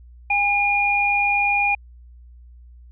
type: tone pair together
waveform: sine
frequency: 812 / 2427 Hz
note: G#5 / D#7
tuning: -39 / -44 cents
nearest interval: octave + perfect fifth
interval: 1895 cents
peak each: -21 / -18 dBFS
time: 0.3-1.75 s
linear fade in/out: 5 ms
effects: added 60 Hz sine -42 dBFS peak until 2.91 s